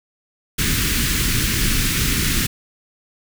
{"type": "band-stop noise", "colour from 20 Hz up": "pink", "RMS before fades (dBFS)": -19, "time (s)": [0.58, 2.47], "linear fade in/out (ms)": 10, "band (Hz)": [320, 1500], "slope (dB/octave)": 24, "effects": []}